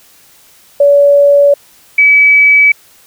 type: tone pair in turn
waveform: sine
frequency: 570 / 2288 Hz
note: C#5 / D7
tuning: +48 / -46 cents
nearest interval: 2 octaves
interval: 2406 cents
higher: second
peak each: -3 dBFS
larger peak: neither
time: 0.8-1.54 / 1.98-2.72 s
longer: neither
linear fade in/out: 5 ms
effects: white hiss -44 dBFS RMS until 3.06 s